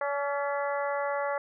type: harmonic tone with a mistuned harmonic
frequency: 284.2 Hz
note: C#4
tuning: 43 cents sharp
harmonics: 2 / 3 / 4 / 5 / 6 / 7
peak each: -30 / -34 / -36 / -38 / -40 / -41 dBFS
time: 0.01-1.38 s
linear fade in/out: 2 ms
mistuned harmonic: 5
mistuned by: -44 cents
effects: none